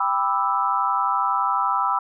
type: chord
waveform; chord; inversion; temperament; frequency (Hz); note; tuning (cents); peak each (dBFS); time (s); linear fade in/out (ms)
sine; E minor seventh; first; just; 791.1 / 988.9 / 1186.7 / 1318.5; G5 / B5 / D6 / E6; +16 / +2 / +18 / 0; -26 / -23 / -27 / -23; 0-1.99; 5
effects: none